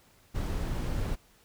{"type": "noise", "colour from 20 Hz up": "brown", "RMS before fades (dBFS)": -31, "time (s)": [0.34, 1.16], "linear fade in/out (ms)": 20, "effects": ["pink hiss -62 dBFS RMS until 1.44 s"]}